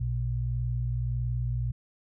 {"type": "tone pair together", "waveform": "sine", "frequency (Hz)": [58.99, 120.6], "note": ["A#1", "B2"], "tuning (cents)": [21, -41], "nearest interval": "octave", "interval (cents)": 1238, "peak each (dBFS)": [-31, -28], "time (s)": [0, 1.72], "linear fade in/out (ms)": 10, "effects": []}